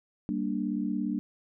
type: chord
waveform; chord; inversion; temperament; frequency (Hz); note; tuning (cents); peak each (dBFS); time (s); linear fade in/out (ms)
sine; G minor; none; equal; 196 / 233.1 / 293.7; G3 / Bb3 / D4; 0 / 0 / 0; -32; 0.29-1.19; 0
effects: none